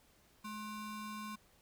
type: ring-modulated tone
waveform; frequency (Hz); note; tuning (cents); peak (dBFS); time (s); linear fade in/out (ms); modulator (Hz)
square; 639; D#5; +46; -40; 0.44-1.36; 10; 427
effects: pink hiss -68 dBFS RMS until 1.61 s